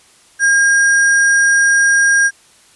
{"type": "tone with sample-and-hold", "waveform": "sine", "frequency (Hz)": 1618, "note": "G#6", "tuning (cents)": -46, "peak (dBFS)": -8, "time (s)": [0.39, 2.31], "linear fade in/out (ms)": 50, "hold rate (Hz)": 7350, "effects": ["white hiss -48 dBFS RMS until 2.75 s", "resampled to 24000 Hz"]}